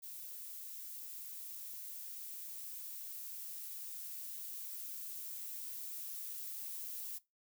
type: noise with level ramp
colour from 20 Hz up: violet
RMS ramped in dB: -48 to -44 dBFS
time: 0.02-7.19 s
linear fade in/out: 20 ms
effects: noise-tail reverb RT60 0.2 s tail -19 dB re dry